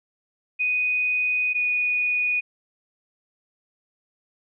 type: tone pair in turn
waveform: sine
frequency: 2489 / 2469 Hz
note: D#7 / D#7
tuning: 0 / -14 cents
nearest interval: unison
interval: 14 cents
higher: first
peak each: -20 dBFS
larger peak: neither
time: 0.59-1.54 / 1.54-2.41 s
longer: first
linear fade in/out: 20 ms
effects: none